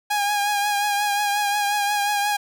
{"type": "tone with vibrato", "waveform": "sawtooth", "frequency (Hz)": 820, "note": "G#5", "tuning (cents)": -22, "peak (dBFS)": -16, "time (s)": [0.1, 2.37], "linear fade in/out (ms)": 10, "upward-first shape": "triangle", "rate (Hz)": 5.6, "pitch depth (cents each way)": 38, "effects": []}